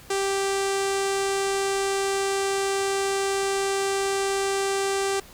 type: tone with low-pass filter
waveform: sawtooth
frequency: 392 Hz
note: G4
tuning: in tune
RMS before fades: -25 dBFS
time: 0.1-5.2 s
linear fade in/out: 5 ms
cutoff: 8400 Hz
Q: 2.1
effects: pink hiss -48 dBFS RMS until 5.33 s